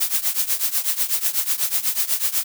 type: noise with tremolo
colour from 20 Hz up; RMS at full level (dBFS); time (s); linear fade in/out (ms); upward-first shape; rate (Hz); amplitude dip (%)
blue; -18; 0-2.44; 10; triangle; 8.1; 90
effects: none